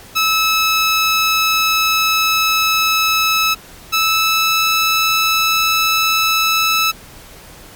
15% pulse tone pair in turn, 1300 / 1309 Hz, E6 / E6, -24 / -13 cents, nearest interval unison, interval 11 cents, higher second, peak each -6 dBFS, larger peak neither, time 0.15-3.55 / 3.92-6.92 s, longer first, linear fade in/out 20 ms, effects pink hiss -39 dBFS RMS until 7.75 s + MP3 96 kbps

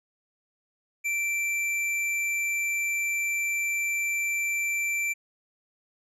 sine tone with hard clipping, 2344 Hz, D7, 4 cents flat, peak -27 dBFS, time 1.04-5.14 s, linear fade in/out 20 ms, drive 11 dB, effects resampled to 32000 Hz

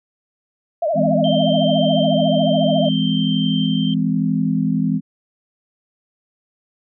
sine tone with vibrato, 637 Hz, D#5, 41 cents sharp, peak -16 dBFS, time 0.82-2.89 s, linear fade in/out 5 ms, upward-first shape triangle, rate 14 Hz, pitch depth 170 cents each way
sine chord, E augmented, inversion none, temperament just, 164.81 / 206 / 257.5 Hz, E3 / G#3 / B#3, 0 / -14 / -28 cents, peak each -20 dBFS, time 0.94-5.01 s, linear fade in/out 50 ms
sine tone with tremolo, 3136 Hz, G7, in tune, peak -24 dBFS, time 1.24-3.94 s, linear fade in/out 2 ms, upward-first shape square, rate 0.62 Hz, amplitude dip 25%
effects none

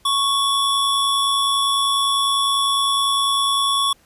square tone pair together, 1108.7 / 3436 Hz, C#6 / A7, 0 / -42 cents, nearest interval octave + minor sixth, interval 1958 cents, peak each -20 dBFS, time 0.05-3.93 s, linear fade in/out 5 ms, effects pink hiss -56 dBFS RMS until 4.05 s + resampled to 32000 Hz

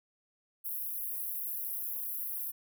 pink high-pass noise, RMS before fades -37 dBFS, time 0.64-2.52 s, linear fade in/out 20 ms, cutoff 11000 Hz, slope 96 dB/octave, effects none

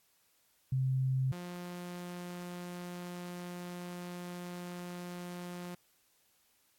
sine / sawtooth tone pair in turn, 131.2 / 176.91 Hz, C3 / F3, +5 / +23 cents, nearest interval perfect fourth, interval 518 cents, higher second, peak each -28 / -37 dBFS, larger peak first, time 0.72-1.32 / 1.32-5.75 s, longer second, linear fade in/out 5 ms, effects white hiss -71 dBFS RMS until 6.78 s + AAC 64 kbps

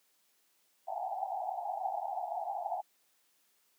pink band-pass noise, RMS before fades -37 dBFS, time 0.87-2.82 s, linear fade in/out 20 ms, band 690 to 840 Hz, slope 96 dB/octave, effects white hiss -72 dBFS RMS until 3.78 s + high-pass 200 Hz 12 dB/octave

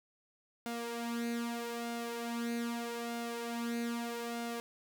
sawtooth tone with flanger, 234.8 Hz, A#3, 13 cents sharp, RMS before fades -38 dBFS, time 0.66-4.6 s, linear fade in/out 0 ms, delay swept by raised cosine 1.4 to 3.8 ms, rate 0.8 Hz, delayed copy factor +0.65, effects none

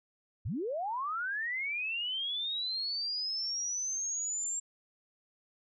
sine linear sweep, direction up, 69.7 to 7459 Hz, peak -32 dBFS, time 0.45-4.6 s, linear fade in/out 10 ms, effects none

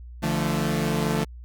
sawtooth chord, D minor, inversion none, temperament equal with one note detuned, 146.83 / 171.61 / 220 Hz, D3 / F3 / A3, 0 / -30 / 0 cents, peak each -23 dBFS, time 0.22-1.25 s, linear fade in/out 20 ms, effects added 60 Hz sine -38 dBFS peak until 1.44 s

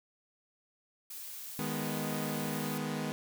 blue noise, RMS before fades -44 dBFS, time 1.1-2.78 s, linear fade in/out 5 ms
sawtooth chord, G# minor, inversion second, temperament equal, 155.56 / 207.7 / 246.9 Hz, D#3 / G#3 / B3, 0 / 0 / 0 cents, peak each -34 dBFS, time 1.59-3.12 s, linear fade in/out 0 ms
effects none

